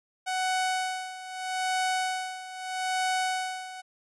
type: tone with tremolo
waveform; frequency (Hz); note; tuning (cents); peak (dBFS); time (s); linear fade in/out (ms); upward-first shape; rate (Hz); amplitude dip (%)
sawtooth; 745; F#5; +12; -21; 0.26-3.82; 20; sine; 0.79; 80
effects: resampled to 24000 Hz